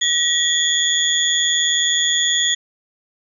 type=tone cluster; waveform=sine; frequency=1915 / 3299 / 3458 / 6780 Hz; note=A#6 / G#7 / A7 / G#8; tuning=+46 / -12 / -31 / +35 cents; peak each=-22 / -20 / -20 / -21 dBFS; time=0.01-2.55 s; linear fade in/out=10 ms; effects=none